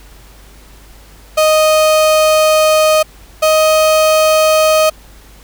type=tone pair in turn; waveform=35% pulse; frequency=622.3 / 625.9 Hz; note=D#5 / D#5; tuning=0 / +10 cents; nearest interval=unison; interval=10 cents; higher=second; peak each=-6 dBFS; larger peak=neither; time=1.37-3.03 / 3.42-4.9 s; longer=first; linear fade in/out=10 ms; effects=added 50 Hz sine -39 dBFS peak until 5.43 s + pink hiss -43 dBFS RMS until 5.43 s

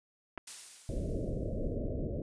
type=clicks; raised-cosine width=0.5 ms; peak=-26 dBFS; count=2; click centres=0.376 / 0.379 s
type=noise with exponential decay; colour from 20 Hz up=blue; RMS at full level=-40 dBFS; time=0.47-1.76 s; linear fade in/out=5 ms; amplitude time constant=280 ms
type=low-pass noise; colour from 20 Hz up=pink; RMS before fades=-35 dBFS; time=0.89-2.22 s; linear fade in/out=2 ms; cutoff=630 Hz; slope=96 dB/octave
effects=resampled to 22050 Hz

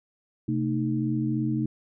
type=tone cluster; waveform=sine; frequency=130.4 / 225 / 308.3 Hz; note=C3 / A3 / D#4; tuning=-5 / +39 / -16 cents; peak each=-28 dBFS; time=0.48-1.66 s; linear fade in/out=5 ms; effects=none

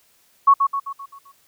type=tone with echo; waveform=sine; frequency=1108.7 Hz; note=C#6; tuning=in tune; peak=-8 dBFS; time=0.47-0.54 s; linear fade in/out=10 ms; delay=130 ms; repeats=6; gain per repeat=-6 dB; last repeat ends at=1.32 s; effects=white hiss -59 dBFS RMS until 1.47 s

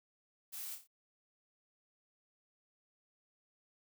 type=noise with echo; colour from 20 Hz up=blue; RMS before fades=-45 dBFS; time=0.52-0.76 s; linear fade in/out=20 ms; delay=29 ms; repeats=4; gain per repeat=-6 dB; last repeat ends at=0.876 s; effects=none

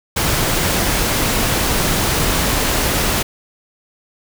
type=noise; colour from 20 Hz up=pink; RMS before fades=-17 dBFS; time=0.16-3.23 s; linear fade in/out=10 ms; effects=none

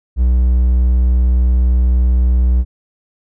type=tone; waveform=triangle; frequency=61.74 Hz; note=B1; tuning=in tune; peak=-7 dBFS; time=0.16-2.65 s; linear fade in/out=50 ms; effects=none

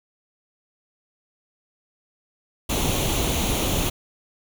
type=noise with comb filter; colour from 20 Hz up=pink; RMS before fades=-23 dBFS; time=2.69-3.9 s; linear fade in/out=10 ms; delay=0.3 ms; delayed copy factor=+0.6; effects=none

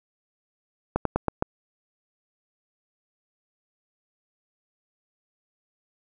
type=slowing click train; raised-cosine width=1 ms; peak=-8 dBFS; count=5; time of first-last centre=0.96-1.424 s; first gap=93 ms; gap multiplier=1.15; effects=none

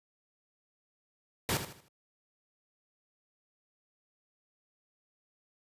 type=noise with echo; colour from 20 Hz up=pink; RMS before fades=-29 dBFS; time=1.49-1.57 s; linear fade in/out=0 ms; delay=78 ms; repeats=4; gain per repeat=-9 dB; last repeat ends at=1.882 s; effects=high-pass 80 Hz 12 dB/octave + resampled to 32000 Hz

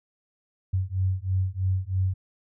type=beating tone pair; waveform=sine; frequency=92.5 / 95.6 Hz; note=F#2 / G2; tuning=0 / -43 cents; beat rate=3.1 Hz; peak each=-26 dBFS; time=0.73-2.14 s; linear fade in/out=10 ms; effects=none

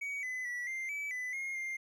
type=tone with pitch steps; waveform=triangle; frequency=2257 / 2016 / 1951 / 2093 / 2298 / 2001 / 2143 / 2108 Hz; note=C#7 / B6 / B6 / C7 / D7 / B6 / C7 / C7; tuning=+31 / +35 / -22 / 0 / -38 / +22 / +41 / +12 cents; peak=-34 dBFS; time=0.01-1.77 s; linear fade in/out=10 ms; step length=220 ms; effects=none

